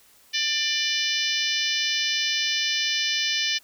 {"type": "harmonic tone with a mistuned harmonic", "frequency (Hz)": 593, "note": "D5", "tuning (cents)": 17, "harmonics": [3, 4, 5, 6, 7, 8, 9, 10], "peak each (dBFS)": [-31, -30, -28, -30, -32, -32, -31, -33], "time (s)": [0.33, 3.59], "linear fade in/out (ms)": 20, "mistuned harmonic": 8, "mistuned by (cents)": 22, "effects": ["white hiss -56 dBFS RMS until 3.63 s"]}